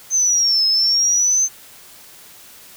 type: linear two-way sweep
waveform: sine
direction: down then up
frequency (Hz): 6272 to 5140 to 6272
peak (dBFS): -13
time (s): 0.1-1.49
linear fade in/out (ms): 50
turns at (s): 0.66
effects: white hiss -43 dBFS RMS until 2.76 s